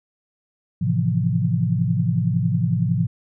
sine chord, F major seventh, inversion first, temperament just, 109.13 / 130.96 / 163.7 / 174.61 Hz, A2 / C3 / E3 / F3, -14 / +2 / -12 / 0 cents, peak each -23 dBFS, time 0.81-3.07 s, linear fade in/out 10 ms, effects none

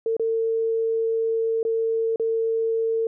sine tone with dropouts, 451.5 Hz, A4, 45 cents sharp, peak -20 dBFS, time 0.06-3.07 s, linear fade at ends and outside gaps 2 ms, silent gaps 0.167-0.196 / 1.63-1.65 / 2.16-2.197 s, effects none

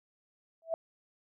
sine tone with exponential growth, 656 Hz, E5, 9 cents flat, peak -25 dBFS, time 0.62-0.74 s, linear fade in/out 1 ms, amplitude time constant 24 ms, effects none

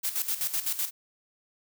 blue noise with tremolo, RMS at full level -28 dBFS, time 0.03-0.91 s, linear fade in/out 20 ms, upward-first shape square, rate 7.9 Hz, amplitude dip 70%, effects none

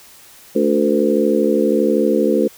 harmonic tone with a mistuned harmonic, 72.6 Hz, D2, 19 cents flat, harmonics 3 / 4 / 5 / 6 / 7, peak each -19 / -19 / -19 / -19 / -19 dBFS, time 0.55-2.48 s, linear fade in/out 10 ms, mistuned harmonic 6, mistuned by +44 cents, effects white hiss -44 dBFS RMS until 2.57 s

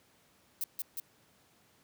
violet noise with echo, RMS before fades -34 dBFS, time 0.61-0.64 s, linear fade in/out 2 ms, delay 180 ms, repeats 2, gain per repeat -2 dB, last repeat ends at 1 s, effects pink hiss -66 dBFS RMS until 1.83 s + high-pass 100 Hz 12 dB/octave

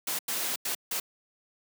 white noise bursts at uneven times, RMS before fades -31 dBFS, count 4, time 0.07-0.19 / 0.28-0.56 / 0.65-0.75 / 0.91-1 s, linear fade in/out 5 ms, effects high-pass 200 Hz 12 dB/octave

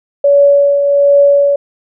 sine tone with tremolo, 567 Hz, C#5, 39 cents sharp, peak -3 dBFS, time 0.24-1.56 s, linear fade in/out 5 ms, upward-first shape triangle, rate 1.3 Hz, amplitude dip 50%, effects none

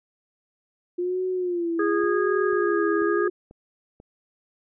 sine tone with vibrato, 350.9 Hz, F4, 8 cents sharp, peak -23 dBFS, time 0.98-3.3 s, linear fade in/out 10 ms, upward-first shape sine, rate 0.9 Hz, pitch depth 96 cents each way
harmonic tone, 411.5 Hz, G#4, 16 cents flat, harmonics 1 / 3 / 4, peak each -23 / -29 / -30 dBFS, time 1.79-3.28 s, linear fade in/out 5 ms
click train, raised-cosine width 2 ms, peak -33 dBFS, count 5, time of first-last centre 2.04-4.001 s, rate 2.04 Hz
effects none

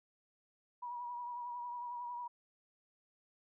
sine tone with vibrato, 967 Hz, B5, 37 cents flat, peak -40 dBFS, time 0.82-2.28 s, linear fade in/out 10 ms, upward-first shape triangle, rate 11 Hz, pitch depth 41 cents each way, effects none

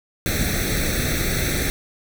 pink noise with comb filter, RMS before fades -22 dBFS, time 0.26-1.7 s, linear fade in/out 0 ms, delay 0.5 ms, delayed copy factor +0.9, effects none

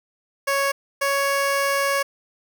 15% pulse tone pair in turn, 554.4 / 556.4 Hz, C#5 / C#5, 0 / +6 cents, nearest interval unison, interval 6 cents, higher second, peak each -13 dBFS, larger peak neither, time 0.47-0.72 / 1.01-2.03 s, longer second, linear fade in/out 10 ms, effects none

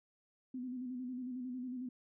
sine tone with vibrato, 251.8 Hz, B3, 34 cents sharp, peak -39 dBFS, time 0.54-1.89 s, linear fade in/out 5 ms, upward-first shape square, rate 11 Hz, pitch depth 43 cents each way, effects none

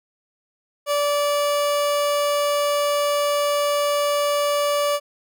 30% pulse tone, 580 Hz, D5, 22 cents flat, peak -16 dBFS, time 0.86-5 s, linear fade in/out 50 ms, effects none

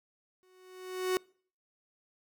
45% pulse tone with exponential growth, 370 Hz, F#4, in tune, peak -25 dBFS, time 0.43-1.17 s, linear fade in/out 0 ms, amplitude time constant 160 ms, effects noise-tail reverb RT60 0.5 s tail -26 dB re dry

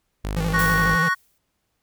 sawtooth tone, 51.1 Hz, G#1, 27 cents flat, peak -21 dBFS, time 0.24-0.96 s, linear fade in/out 10 ms
square tone with vibrato, 164.81 Hz, E3, in tune, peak -23 dBFS, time 0.36-1.09 s, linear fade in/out 10 ms, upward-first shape square, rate 12 Hz, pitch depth 61 cents each way
triangle chord, F# major, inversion second, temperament equal, 1108.7 / 1480 / 1864.7 Hz, C#6 / F#6 / A#6, 0 / 0 / 0 cents, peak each -21 dBFS, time 0.53-1.15 s, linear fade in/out 20 ms
blue noise with exponential decay, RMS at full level -28 dBFS, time 0.59-1.38 s, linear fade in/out 0 ms, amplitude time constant 170 ms
effects pink hiss -73 dBFS RMS until 1.82 s

